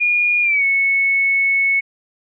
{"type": "tone with pitch glide", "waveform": "sine", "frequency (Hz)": [2433, 2205], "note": ["D#7", "C#7"], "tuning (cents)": [-39, -10], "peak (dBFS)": -13, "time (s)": [0, 1.81], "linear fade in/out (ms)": 20, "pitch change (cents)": -171, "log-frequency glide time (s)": [0.42, 0.64], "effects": []}